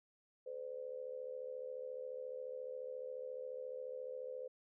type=tone with amplitude modulation; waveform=sine; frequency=510 Hz; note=C5; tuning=44 cents flat; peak=-39 dBFS; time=0.46-4.48 s; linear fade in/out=10 ms; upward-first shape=sine; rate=74.3 Hz; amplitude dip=80%; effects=none